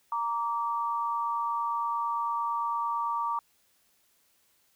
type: tone pair together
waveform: sine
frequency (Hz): 932.3 / 1161.1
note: A#5 / D6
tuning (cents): 0 / -20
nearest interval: major third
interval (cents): 380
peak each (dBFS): -30 / -30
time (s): 0.12-3.39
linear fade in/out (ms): 2
effects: white hiss -68 dBFS RMS until 4.75 s